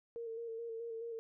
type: tone with vibrato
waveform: sine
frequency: 458.7 Hz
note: A#4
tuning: 28 cents flat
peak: -40 dBFS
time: 0.16-1.19 s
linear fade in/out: 0 ms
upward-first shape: square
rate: 4.7 Hz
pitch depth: 27 cents each way
effects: none